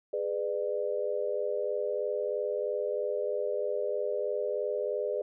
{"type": "chord", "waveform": "sine", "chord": "G# diminished", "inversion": "none", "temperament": "just", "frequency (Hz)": [415.3, 498.4, 598], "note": ["G#4", "B4", "D5"], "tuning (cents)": [0, 16, 31], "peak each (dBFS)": -33, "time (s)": [0.13, 5.22], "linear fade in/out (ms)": 5, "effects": []}